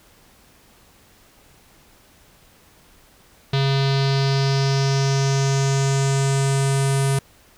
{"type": "tone with low-pass filter sweep", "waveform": "square", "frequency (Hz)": 136.8, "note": "C#3", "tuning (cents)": -23, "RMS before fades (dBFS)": -19, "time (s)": [3.53, 7.19], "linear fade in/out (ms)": 5, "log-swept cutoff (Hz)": [3900, 9800], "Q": 3.7, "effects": ["pink hiss -53 dBFS RMS until 7.57 s"]}